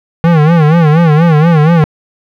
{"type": "tone with vibrato", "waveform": "square", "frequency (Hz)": 160, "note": "D#3", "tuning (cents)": 49, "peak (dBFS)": -5, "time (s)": [0.24, 1.84], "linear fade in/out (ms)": 0, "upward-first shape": "sine", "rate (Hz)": 4.2, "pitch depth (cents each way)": 130, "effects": ["low-pass 2000 Hz 12 dB/octave", "7-bit"]}